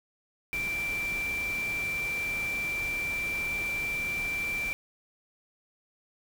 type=tone in noise; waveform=sine; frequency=2349 Hz; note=D7; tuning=in tune; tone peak=-29 dBFS; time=0.53-4.73 s; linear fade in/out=0 ms; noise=pink; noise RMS=-41 dBFS; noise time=0.53-4.73 s; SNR=+9 dB; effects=none